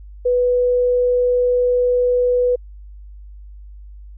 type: tone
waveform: sine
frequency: 493.9 Hz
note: B4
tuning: in tune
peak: -13 dBFS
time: 0.25-2.56 s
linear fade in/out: 10 ms
effects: added 50 Hz sine -35 dBFS peak until 4.17 s

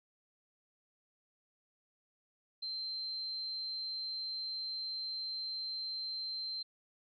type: tone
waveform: sine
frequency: 4123 Hz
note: C8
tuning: 26 cents flat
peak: -37 dBFS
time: 2.62-6.63 s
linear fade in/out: 10 ms
effects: none

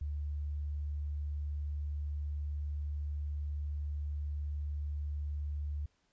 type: tone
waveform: sine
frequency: 73.42 Hz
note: D2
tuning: in tune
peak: -34 dBFS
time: 0.01-5.86 s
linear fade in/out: 5 ms
effects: pink hiss -75 dBFS RMS until 6.12 s + resampled to 16000 Hz

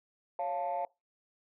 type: chord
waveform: sine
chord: Db augmented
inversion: none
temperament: equal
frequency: 554.4 / 698.5 / 880 Hz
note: Db5 / F5 / A5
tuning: 0 / 0 / 0 cents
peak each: -36 / -33 / -35 dBFS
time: 0.39-0.85 s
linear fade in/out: 2 ms
effects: noise-tail reverb RT60 0.2 s tail -22 dB re dry + tanh soft clip ceiling -26 dBFS

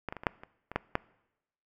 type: clicks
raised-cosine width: 0.5 ms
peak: -19 / -22 / -25 / -26 / -9 / -29 / -24 / -12 / -11 dBFS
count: 9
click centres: 0.087 / 0.125 / 0.167 / 0.235 / 0.268 / 0.435 / 0.716 / 0.76 / 0.954 s
effects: noise-tail reverb RT60 0.9 s tail -23 dB re dry

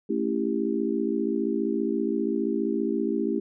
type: chord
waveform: sine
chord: A dominant seventh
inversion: none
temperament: just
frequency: 220 / 275 / 330 / 396 Hz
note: A3 / C#4 / E4 / G4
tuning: 0 / -14 / +2 / +18 cents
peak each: -29 dBFS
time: 0.09-3.4 s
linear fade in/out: 10 ms
effects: none

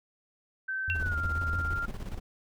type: tone with pitch glide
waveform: sine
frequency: 1545 to 1392.4 Hz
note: G6 to F6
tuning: -26 to -6 cents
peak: -30 dBFS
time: 0.68-1.86 s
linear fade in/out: 10 ms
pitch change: -180 cents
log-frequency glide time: 1-1.17 s
type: tone with vibrato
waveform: sine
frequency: 82.41 Hz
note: E2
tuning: in tune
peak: -31 dBFS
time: 0.88-1.76 s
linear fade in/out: 0 ms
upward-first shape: sine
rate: 6.1 Hz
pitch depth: 130 cents each way
type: tone with exponential decay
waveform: sine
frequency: 2727 Hz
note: F7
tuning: 42 cents flat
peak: -25 dBFS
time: 0.9-1.03 s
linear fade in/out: 0 ms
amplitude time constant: 28 ms
type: noise with tremolo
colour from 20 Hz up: brown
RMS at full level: -35 dBFS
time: 0.94-2.2 s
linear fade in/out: 20 ms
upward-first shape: square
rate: 17 Hz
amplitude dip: 60%
effects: none

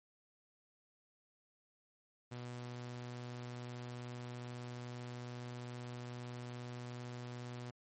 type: tone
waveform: sawtooth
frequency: 122.4 Hz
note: B2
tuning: 15 cents flat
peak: -40 dBFS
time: 2.31-7.71 s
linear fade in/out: 10 ms
effects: MP3 32 kbps

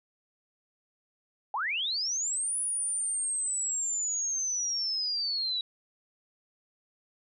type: linear two-way sweep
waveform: sine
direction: up then down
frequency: 758 to 9880 to 3859 Hz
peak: -28 dBFS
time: 1.54-5.61 s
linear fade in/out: 2 ms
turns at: 2.57 s
effects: none

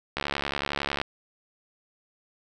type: click train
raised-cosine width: 0.3 ms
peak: -11 dBFS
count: 61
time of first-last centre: 0.17-1.015 s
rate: 71 Hz
effects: none

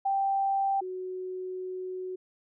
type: tone pair in turn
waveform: sine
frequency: 784 / 370 Hz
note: G5 / F#4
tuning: 0 / 0 cents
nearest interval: octave + minor second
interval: 1300 cents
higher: first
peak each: -24 / -33 dBFS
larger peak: first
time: 0.05-0.81 / 0.81-2.16 s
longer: second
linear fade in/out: 10 ms
effects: none

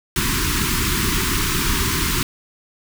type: band-stop noise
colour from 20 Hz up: pink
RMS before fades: -20 dBFS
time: 0.16-2.23 s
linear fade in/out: 2 ms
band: 410 to 940 Hz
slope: 96 dB/octave
effects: none

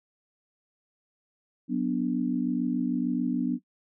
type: chord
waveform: sine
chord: B minor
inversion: second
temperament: equal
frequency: 185 / 246.9 / 293.7 Hz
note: F#3 / B3 / D4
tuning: 0 / 0 / 0 cents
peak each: -31 / -27 / -29 dBFS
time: 1.68-3.59 s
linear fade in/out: 50 ms
effects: noise-tail reverb RT60 0.1 s tail -17 dB re dry

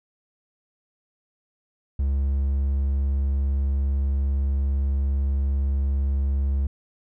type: tone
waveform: triangle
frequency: 68.8 Hz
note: C#2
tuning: 12 cents flat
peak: -18 dBFS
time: 1.99-6.67 s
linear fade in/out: 5 ms
effects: none

